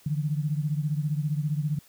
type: beating tone pair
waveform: sine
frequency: 146.5 / 161.5 Hz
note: D3 / E3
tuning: -4 / -35 cents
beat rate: 15 Hz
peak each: -26 / -30 dBFS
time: 0.06-1.79 s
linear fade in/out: 5 ms
effects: white hiss -57 dBFS RMS until 1.88 s